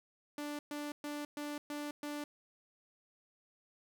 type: tone bursts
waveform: sawtooth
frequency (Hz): 293.7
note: D4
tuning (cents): 0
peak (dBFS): -35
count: 6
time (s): 0.38-2.24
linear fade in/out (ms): 2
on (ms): 210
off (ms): 120
effects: none